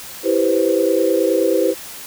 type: chord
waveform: sine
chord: C major seventh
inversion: first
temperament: equal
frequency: 329.6 / 392 / 493.9 / 523.3 Hz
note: E4 / G4 / B4 / C5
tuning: 0 / 0 / 0 / 0 cents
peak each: -19 dBFS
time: 0.23-1.75 s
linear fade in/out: 50 ms
effects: white hiss -34 dBFS RMS until 2.06 s